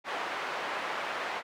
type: band-pass noise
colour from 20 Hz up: pink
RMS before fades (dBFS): -35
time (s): 0.04-1.43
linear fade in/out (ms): 50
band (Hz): 690 to 2100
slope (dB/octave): 12
effects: none